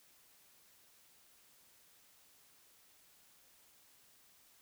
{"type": "silence", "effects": ["white hiss -66 dBFS RMS until 4.61 s"]}